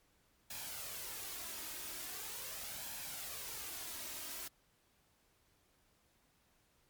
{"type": "noise with flanger", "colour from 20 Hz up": "white", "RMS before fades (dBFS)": -45, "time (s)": [0.5, 4.48], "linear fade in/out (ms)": 5, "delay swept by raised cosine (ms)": [1.2, 3.2], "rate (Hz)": 0.41, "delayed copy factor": 0.5, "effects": ["pink hiss -73 dBFS RMS until 6.89 s", "MP3 96 kbps"]}